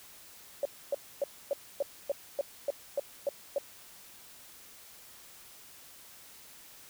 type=tone bursts; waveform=sine; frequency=563 Hz; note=C#5; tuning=27 cents sharp; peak=-26 dBFS; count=11; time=0.63-3.583 s; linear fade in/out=2 ms; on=23 ms; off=270 ms; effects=white hiss -53 dBFS RMS until 6.89 s